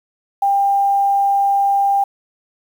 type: tone with quantisation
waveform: sine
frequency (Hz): 796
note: G5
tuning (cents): +26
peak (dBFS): -12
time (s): 0.42-2.04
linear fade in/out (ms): 5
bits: 7
effects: none